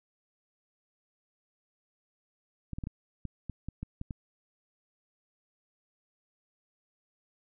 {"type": "clicks", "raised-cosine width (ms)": 5, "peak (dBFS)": -24, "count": 10, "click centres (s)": [2.733, 2.785, 2.838, 2.871, 3.253, 3.497, 3.686, 3.83, 4.014, 4.108], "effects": []}